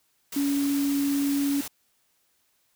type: tone in noise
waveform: sine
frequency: 281.7 Hz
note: C#4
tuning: 28 cents sharp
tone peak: -22 dBFS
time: 0.36-1.61 s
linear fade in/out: 5 ms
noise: white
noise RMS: -36 dBFS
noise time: 0.32-1.68 s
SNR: +11 dB
effects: white hiss -69 dBFS RMS until 2.75 s